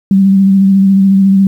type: tone with vibrato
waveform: sine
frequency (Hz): 194.2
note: G3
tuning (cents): -16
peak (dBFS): -4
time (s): 0.11-1.47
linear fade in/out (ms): 2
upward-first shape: sine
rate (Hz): 14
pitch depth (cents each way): 24
effects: 7-bit